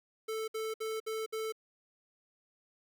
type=tone bursts; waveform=square; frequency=440.4 Hz; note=A4; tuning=2 cents sharp; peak=-35 dBFS; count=5; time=0.28-1.524 s; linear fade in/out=10 ms; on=200 ms; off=61 ms; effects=11-bit